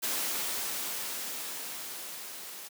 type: noise with level ramp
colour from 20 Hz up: white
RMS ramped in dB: -31 to -44 dBFS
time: 0.02-2.69 s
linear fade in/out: 20 ms
effects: high-pass 200 Hz 12 dB/octave